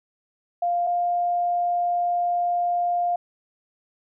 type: tone pair in turn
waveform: sine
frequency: 698.5 / 702.5 Hz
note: F5 / F5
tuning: 0 / +10 cents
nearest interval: unison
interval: 10 cents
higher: second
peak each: -20 dBFS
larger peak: neither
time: 0.62-0.87 / 0.87-3.16 s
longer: second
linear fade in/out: 5 ms
effects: none